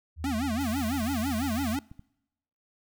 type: tone with pitch glide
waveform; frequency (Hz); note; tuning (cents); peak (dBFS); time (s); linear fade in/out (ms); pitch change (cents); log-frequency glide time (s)
sine; 79.7 to 83.47; D#2 to E2; +42 to +22; -34; 0.16-1.8; 50; +80; 0.29-0.64
type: tone with vibrato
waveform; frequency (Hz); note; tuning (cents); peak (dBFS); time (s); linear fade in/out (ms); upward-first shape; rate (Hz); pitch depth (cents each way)
square; 246.9; B3; 0; -28; 0.24-1.79; 2; sine; 6; 260
type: band-stop noise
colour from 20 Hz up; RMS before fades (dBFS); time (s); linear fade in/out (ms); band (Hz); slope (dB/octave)
white; -44; 0.6-1.76; 10; 120 to 590; 96
type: clicks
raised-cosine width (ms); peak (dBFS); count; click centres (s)
5; -33; 3; 1.024 / 1.915 / 1.994
effects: noise-tail reverb RT60 0.9 s tail -26 dB re dry